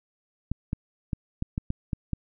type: clicks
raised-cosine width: 5 ms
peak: -15 dBFS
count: 8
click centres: 0.516 / 0.731 / 1.132 / 1.424 / 1.579 / 1.704 / 1.932 / 2.133 s
effects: none